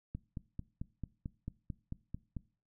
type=click train; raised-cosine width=5 ms; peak=-27 dBFS; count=11; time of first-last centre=0.15-2.367 s; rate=4.51 Hz; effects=noise-tail reverb RT60 0.4 s tail -21 dB re dry